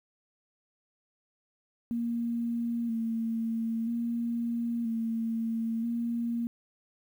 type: tone with vibrato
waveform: sine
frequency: 230.7 Hz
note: A#3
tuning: 18 cents flat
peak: -28 dBFS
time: 1.91-6.47 s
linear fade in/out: 0 ms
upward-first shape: square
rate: 0.51 Hz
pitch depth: 28 cents each way
effects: 10-bit